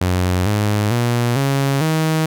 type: tone with pitch steps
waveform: sawtooth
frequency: 90.9 / 104.42 / 119.94 / 137.78 / 158.27 Hz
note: F#2 / G#2 / A#2 / C#3 / D#3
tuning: -30 / +10 / +50 / -10 / +30 cents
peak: -11 dBFS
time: 0.01-2.26 s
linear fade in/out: 5 ms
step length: 450 ms
effects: none